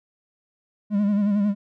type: tone with vibrato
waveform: triangle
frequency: 204.5 Hz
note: G#3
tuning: 26 cents flat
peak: -16 dBFS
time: 0.9-1.55 s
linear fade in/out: 50 ms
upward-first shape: sine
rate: 11 Hz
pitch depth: 55 cents each way
effects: none